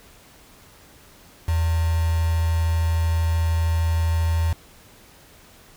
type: tone with quantisation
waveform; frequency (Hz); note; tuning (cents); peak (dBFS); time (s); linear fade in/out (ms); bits
sine; 82.41; E2; 0; -18; 1.48-4.53; 5; 5
effects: pink hiss -50 dBFS RMS until 5.76 s